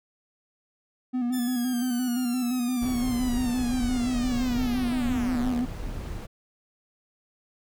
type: tone with vibrato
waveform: triangle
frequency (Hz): 246.9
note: B3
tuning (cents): 0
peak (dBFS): -22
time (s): 1.13-5.66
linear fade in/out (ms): 20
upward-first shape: square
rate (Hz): 5.8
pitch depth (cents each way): 43
type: linear sweep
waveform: 5% pulse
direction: down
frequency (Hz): 1768 to 50.9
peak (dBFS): -26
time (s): 1.32-5.62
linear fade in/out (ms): 20
type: noise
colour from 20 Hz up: brown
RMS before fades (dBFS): -33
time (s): 2.81-6.27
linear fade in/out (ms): 20
effects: none